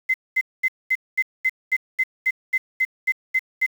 sine tone bursts, 2058 Hz, C7, 29 cents flat, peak -16 dBFS, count 14, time 0.09-3.664 s, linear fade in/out 10 ms, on 51 ms, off 220 ms, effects 7-bit

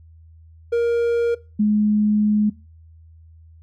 triangle / sine tone pair in turn, 470 / 210.6 Hz, A#4 / G#3, +14 / +24 cents, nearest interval octave + major second, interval 1390 cents, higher first, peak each -14 dBFS, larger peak neither, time 0.72-1.35 / 1.59-2.5 s, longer second, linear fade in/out 10 ms, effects noise-tail reverb RT60 0.3 s tail -21 dB re dry + added 81 Hz sine -44 dBFS peak until 3.62 s

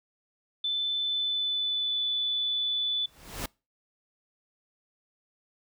sine tone with pitch glide, 3520 to 3480 Hz, A7 to A7, 0 to -20 cents, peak -26 dBFS, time 0.64-3.06 s, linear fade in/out 5 ms, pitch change -20 cents, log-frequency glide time 0.98-2.02 s
pink noise with exponential growth, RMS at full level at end -31 dBFS, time 3-3.46 s, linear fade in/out 5 ms, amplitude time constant 100 ms
effects noise-tail reverb RT60 0.3 s tail -26 dB re dry

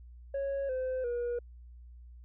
sine tone with pitch steps, 552 / 515 / 480.5 Hz, C#5 / C5 / B4, -7 / -28 / -48 cents, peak -28 dBFS, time 0.34-1.39 s, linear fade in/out 5 ms, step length 350 ms, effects tanh soft clip ceiling -30 dBFS + added 60 Hz sine -48 dBFS peak until 2.24 s

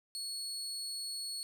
30% pulse tone, 4368 Hz, C#8, 26 cents flat, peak -35 dBFS, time 0.15-1.43 s, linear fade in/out 0 ms, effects none

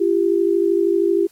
sine tone pair together, 342.1 / 395 Hz, F4 / G4, -36 / +13 cents, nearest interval major second, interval 249 cents, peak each -17 dBFS, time 0-1.27 s, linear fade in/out 10 ms, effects white hiss -55 dBFS RMS until 1.31 s + AAC 48 kbps

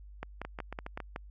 two click trains, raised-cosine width 0.5 ms, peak -22 / -24 dBFS, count 6 / 5, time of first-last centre 0.23-1.161 / 0.45-1.002 s, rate 5.37 / 7.24 Hz, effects added 50 Hz sine -47 dBFS peak until 1.3 s

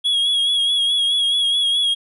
triangle tone with vibrato, 3322 Hz, G#7, in tune, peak -14 dBFS, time 0.04-1.95 s, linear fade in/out 20 ms, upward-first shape sine, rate 4.7 Hz, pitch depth 38 cents each way, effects resampled to 32000 Hz

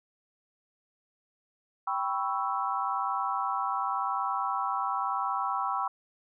sine chord, C# half-diminished seventh, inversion second, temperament equal, 784 / 987.8 / 1108.7 / 1318.5 Hz, G5 / B5 / C#6 / E6, 0 / 0 / 0 / 0 cents, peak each -33 dBFS, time 1.87-5.88 s, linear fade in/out 5 ms, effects none

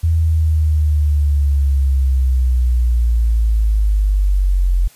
sine linear sweep, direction down, 82.41 to 43.65 Hz, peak -11 dBFS, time 0.03-4.88 s, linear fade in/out 10 ms, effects white hiss -47 dBFS RMS until 4.95 s + resampled to 32000 Hz

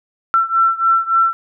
sine beating tone pair, 1344 / 1347.5 Hz, E6 / E6, +33 / +38 cents, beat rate 3.5 Hz, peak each -14 / -16 dBFS, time 0.34-1.33 s, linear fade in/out 0 ms, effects none

